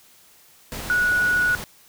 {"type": "tone in noise", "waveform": "sine", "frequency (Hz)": 1464, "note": "F#6", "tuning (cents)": -19, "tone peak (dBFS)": -17, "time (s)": [0.9, 1.55], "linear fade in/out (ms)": 0, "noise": "pink", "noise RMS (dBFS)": -33, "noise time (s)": [0.72, 1.64], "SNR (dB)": 13, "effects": ["white hiss -53 dBFS RMS until 1.88 s"]}